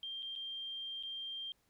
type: tone with dropouts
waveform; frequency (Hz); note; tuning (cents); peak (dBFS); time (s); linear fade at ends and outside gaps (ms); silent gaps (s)
sine; 3180; G7; +24; -40; 0.03-1.52; 1; 0.224-0.228 / 0.354-0.36 / 1.027-1.034
effects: pink hiss -75 dBFS RMS until 1.69 s